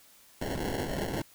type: noise with sample-and-hold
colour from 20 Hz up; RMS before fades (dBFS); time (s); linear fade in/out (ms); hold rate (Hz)
violet; -33; 0.41-1.22; 5; 1225
effects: white hiss -58 dBFS RMS until 1.34 s